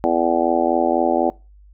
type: harmonic tone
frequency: 84 Hz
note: E2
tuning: 33 cents sharp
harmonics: 3 / 4 / 5 / 6 / 7 / 8 / 9 / 10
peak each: -24 / -21 / -25 / -27 / -21 / -29 / -21 / -28 dBFS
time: 0.04-1.3 s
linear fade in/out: 0 ms
effects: noise-tail reverb RT60 0.3 s tail -24 dB re dry + added 50 Hz sine -44 dBFS peak until 1.73 s